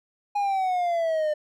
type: exponential sweep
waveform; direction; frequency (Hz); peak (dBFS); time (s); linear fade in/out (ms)
triangle; down; 826 to 599; -20; 0.35-1.34; 10
effects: none